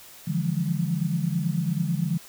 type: tone cluster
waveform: sine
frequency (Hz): 145.2 / 167.9 / 177 / 203.7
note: D3 / E3 / F3 / G#3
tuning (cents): -19 / +32 / +23 / -33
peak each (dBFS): -28 / -26 / -30 / -32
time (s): 0.27-2.18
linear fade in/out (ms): 10
effects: white hiss -47 dBFS RMS until 2.28 s